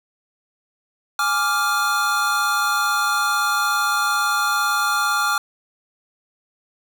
square chord, D diminished, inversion second, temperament equal, 830.6 / 1174.7 / 1396.9 Hz, Ab5 / D6 / F6, 0 / 0 / 0 cents, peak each -27 / -23 / -21 dBFS, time 1.19-5.38 s, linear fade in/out 2 ms, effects none

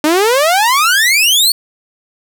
sawtooth exponential sweep, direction up, 293.7 to 4504 Hz, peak -5 dBFS, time 0.04-1.52 s, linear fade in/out 2 ms, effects none

